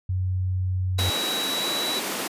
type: tone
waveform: sine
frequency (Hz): 92.5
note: F#2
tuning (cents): 0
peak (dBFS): -22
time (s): 0.09-1.1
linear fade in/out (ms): 5
type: tone with pitch glide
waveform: sine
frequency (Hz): 3884 to 3920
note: B7 to B7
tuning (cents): -30 to -14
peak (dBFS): -26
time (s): 0.98-2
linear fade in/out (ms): 10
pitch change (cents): +16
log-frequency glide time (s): 1.34-1.77
type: high-pass noise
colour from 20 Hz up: pink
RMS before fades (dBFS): -29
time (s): 0.98-2.28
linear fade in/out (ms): 10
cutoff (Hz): 220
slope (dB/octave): 24
effects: resampled to 32000 Hz